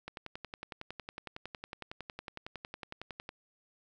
click train, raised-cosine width 0.3 ms, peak -25 dBFS, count 36, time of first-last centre 0.08-3.291 s, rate 10.9 Hz, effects none

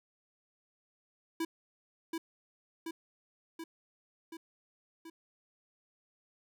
square tone with echo, 328.3 Hz, E4, 7 cents flat, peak -32 dBFS, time 1.4-1.45 s, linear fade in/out 5 ms, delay 730 ms, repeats 5, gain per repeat -3 dB, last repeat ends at 5.1 s, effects none

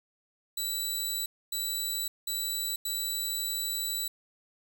15% pulse tone bursts at uneven times, 3951 Hz, B7, in tune, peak -23 dBFS, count 4, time 0.57-1.26 / 1.52-2.08 / 2.27-2.76 / 2.85-4.08 s, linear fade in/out 5 ms, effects 9-bit

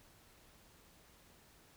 silence, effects pink hiss -64 dBFS RMS until 1.76 s

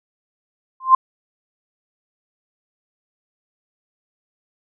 sine tone with exponential growth, 1046 Hz, C6, 1 cent flat, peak -3 dBFS, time 0.8-0.95 s, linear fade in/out 5 ms, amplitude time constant 32 ms, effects none

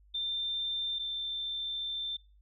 sine tone pair in turn, 3582 / 3563 Hz, A7 / A7, +30 / +21 cents, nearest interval unison, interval 9 cents, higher first, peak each -31 / -33 dBFS, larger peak first, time 0.14-0.99 / 0.99-2.17 s, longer second, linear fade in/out 10 ms, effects noise-tail reverb RT60 0.3 s tail -23 dB re dry + added 50 Hz sine -58 dBFS peak until 2.41 s

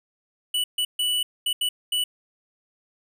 square tone bursts at uneven times, 2960 Hz, F#7, in tune, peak -22 dBFS, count 6, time 0.54-0.64 / 0.78-0.85 / 0.99-1.23 / 1.46-1.53 / 1.61-1.69 / 1.92-2.04 s, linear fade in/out 5 ms, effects none

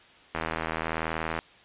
click train, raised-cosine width 0.5 ms, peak -14 dBFS, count 85, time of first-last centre 0.35-1.39 s, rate 80.8 Hz, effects white hiss -54 dBFS RMS until 1.64 s + resampled to 8000 Hz

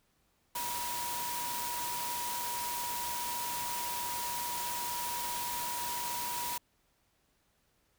sine tone in noise, 962 Hz, B5, 46 cents flat, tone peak -37 dBFS, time 0.55-6.58 s, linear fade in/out 5 ms, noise white, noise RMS -38 dBFS, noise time 0.55-6.58 s, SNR -2 dB, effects pink hiss -73 dBFS RMS until 7.98 s

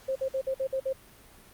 sine tone bursts, 531 Hz, C5, 25 cents sharp, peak -26 dBFS, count 7, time 0.08-0.931 s, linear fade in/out 10 ms, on 77 ms, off 52 ms, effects pink hiss -54 dBFS RMS until 1.53 s + Opus 48 kbps

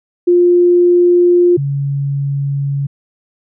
sine tone pair in turn, 352.2 / 140.09 Hz, F4 / C#3, +15 / +19 cents, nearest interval octave + major third, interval 1596 cents, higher first, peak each -6 / -14 dBFS, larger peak first, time 0.27-1.57 / 1.57-2.87 s, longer neither, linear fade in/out 10 ms, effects none

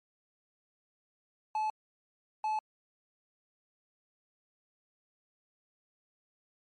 triangle tone pair in turn, 863 / 863 Hz, A5 / A5, -34 / -34 cents, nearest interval unison, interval 0 cents, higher neither, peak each -27 dBFS, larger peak neither, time 1.55-1.7 / 2.44-2.59 s, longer neither, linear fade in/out 2 ms, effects MP3 48 kbps

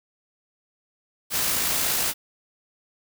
white noise with amplitude modulation, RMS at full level -23 dBFS, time 1.3-2.14 s, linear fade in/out 50 ms, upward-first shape sine, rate 56.9 Hz, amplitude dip 25%, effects none

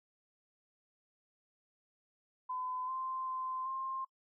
sine tone with pitch steps, 1014 / 1042 / 1036 / 1058 Hz, B5 / C6 / C6 / C6, +45 / -7 / -17 / +19 cents, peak -36 dBFS, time 2.49-4.05 s, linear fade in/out 10 ms, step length 390 ms, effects noise-tail reverb RT60 0.1 s tail -23 dB re dry

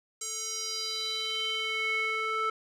square tone with band-pass filter sweep, 440 Hz, A4, in tune, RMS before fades -32 dBFS, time 0.21-2.5 s, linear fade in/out 5 ms, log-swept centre 7300 to 1500 Hz, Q 4, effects none

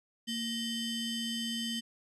40% pulse ring-modulated tone, 1649 Hz, G#6, 13 cents flat, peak -29 dBFS, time 0.27-1.81 s, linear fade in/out 20 ms, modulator 1420 Hz, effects resampled to 24000 Hz

